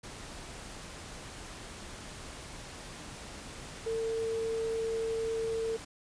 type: tone in noise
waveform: sine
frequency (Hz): 450.9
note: A4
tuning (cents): +42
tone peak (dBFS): -30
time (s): 3.86-5.77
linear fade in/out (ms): 10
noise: pink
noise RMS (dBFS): -45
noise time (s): 0.03-5.85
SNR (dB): +12
effects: resampled to 22050 Hz